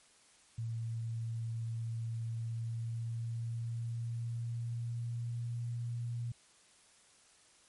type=tone with pitch glide; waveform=sine; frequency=114.4 to 118.71 Hz; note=A#2 to A#2; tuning=-32 to +32 cents; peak=-35 dBFS; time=0.58-6.32 s; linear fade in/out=5 ms; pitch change=+64 cents; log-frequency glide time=2.31-5.67 s; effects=white hiss -64 dBFS RMS until 7.68 s + MP3 48 kbps